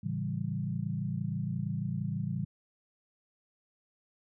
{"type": "chord", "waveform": "sine", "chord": "A dominant seventh", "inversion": "none", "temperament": "equal", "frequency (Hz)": [110, 138.59, 164.81, 196], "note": ["A2", "C#3", "E3", "G3"], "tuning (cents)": [0, 0, 0, 0], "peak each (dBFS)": [-37, -36, -36, -37], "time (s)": [0.03, 2.45], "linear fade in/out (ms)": 10, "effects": []}